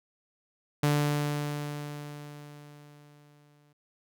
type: tone with exponential decay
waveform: sawtooth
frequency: 146.83 Hz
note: D3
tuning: in tune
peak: -18 dBFS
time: 0.83-3.73 s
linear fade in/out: 5 ms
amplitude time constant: 630 ms
effects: none